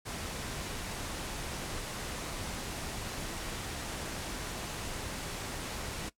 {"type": "low-pass noise", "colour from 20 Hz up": "pink", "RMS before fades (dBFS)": -39, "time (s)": [0.05, 6.1], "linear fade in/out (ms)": 20, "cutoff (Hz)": 11000, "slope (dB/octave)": 24, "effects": ["noise-tail reverb RT60 0.1 s tail -19 dB re dry"]}